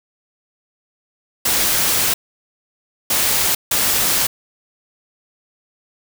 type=noise bursts at uneven times; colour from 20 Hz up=white; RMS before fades=-17 dBFS; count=3; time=1.45-2.14 / 3.1-3.55 / 3.71-4.27 s; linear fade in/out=5 ms; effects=none